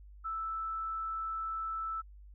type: tone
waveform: sine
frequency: 1318.5 Hz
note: E6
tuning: in tune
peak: -34 dBFS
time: 0.24-2.02 s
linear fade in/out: 20 ms
effects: added 50 Hz sine -50 dBFS peak until 2.34 s